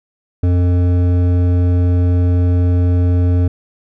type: tone with hard clipping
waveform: sine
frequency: 88.8 Hz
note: F2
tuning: 29 cents sharp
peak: -12 dBFS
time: 0.43-3.48 s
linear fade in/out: 5 ms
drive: 11 dB
effects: none